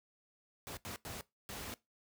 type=noise bursts at uneven times; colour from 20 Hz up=pink; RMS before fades=-44 dBFS; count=4; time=0.67-0.77 / 0.85-0.96 / 1.05-1.21 / 1.49-1.74 s; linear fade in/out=0 ms; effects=noise-tail reverb RT60 0.2 s tail -20 dB re dry + high-pass 60 Hz 12 dB/octave